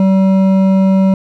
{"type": "tone with hard clipping", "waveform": "sine", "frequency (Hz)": 191.5, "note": "G3", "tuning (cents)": -40, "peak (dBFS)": -9, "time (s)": [0, 1.14], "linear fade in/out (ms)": 2, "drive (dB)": 9, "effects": []}